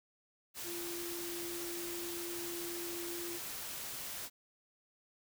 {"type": "tone in noise", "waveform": "sine", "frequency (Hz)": 344.9, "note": "F4", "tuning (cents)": -22, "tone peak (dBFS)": -42, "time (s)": [0.63, 3.4], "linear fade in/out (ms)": 50, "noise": "white", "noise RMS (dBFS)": -43, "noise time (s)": [0.54, 4.3], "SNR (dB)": -2, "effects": []}